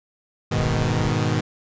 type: chord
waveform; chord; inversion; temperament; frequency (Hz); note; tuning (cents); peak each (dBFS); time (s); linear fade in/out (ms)
sawtooth; G# minor; none; equal; 103.83 / 123.47 / 155.56; G#2 / B2 / D#3; 0 / 0 / 0; -20; 0.51-1.41; 10
type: noise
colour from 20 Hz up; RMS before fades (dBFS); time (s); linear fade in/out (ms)
brown; -30; 0.57-1.12; 2
effects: resampled to 16000 Hz